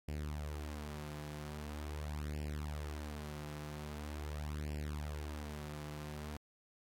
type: tone with flanger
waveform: sawtooth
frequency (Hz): 74.7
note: D2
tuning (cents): +30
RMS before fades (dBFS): -43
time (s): 0.08-6.37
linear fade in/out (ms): 5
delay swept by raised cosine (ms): 0.39 to 5.99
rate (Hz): 0.43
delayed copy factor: +0.6
effects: AAC 48 kbps